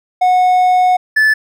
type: tone pair in turn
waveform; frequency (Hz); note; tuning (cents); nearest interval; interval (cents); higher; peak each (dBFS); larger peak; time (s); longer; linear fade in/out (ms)
triangle; 732 / 1741; F#5 / A6; -19 / -19; octave + minor third; 1500; second; -6; neither; 0.21-0.97 / 1.16-1.34; first; 10
effects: none